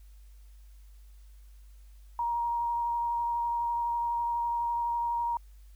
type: tone with vibrato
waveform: sine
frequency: 943 Hz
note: A#5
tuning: 20 cents sharp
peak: -27 dBFS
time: 2.19-5.37 s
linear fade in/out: 2 ms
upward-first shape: sine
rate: 12 Hz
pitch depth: 10 cents each way
effects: added 50 Hz sine -49 dBFS peak until 5.75 s + white hiss -68 dBFS RMS until 5.75 s